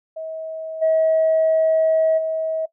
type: tone with level steps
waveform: sine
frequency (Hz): 640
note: D#5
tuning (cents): +49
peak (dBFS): -27 / -13 / -20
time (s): 0.16-2.66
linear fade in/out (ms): 10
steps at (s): 0.81 / 2.17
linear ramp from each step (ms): 20
effects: noise-tail reverb RT60 0.1 s tail -18 dB re dry + tanh soft clip ceiling -10 dBFS